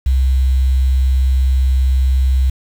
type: tone with quantisation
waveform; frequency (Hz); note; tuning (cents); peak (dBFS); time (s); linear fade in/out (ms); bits
sine; 65.41; C2; 0; -10; 0.06-2.5; 5; 6
effects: none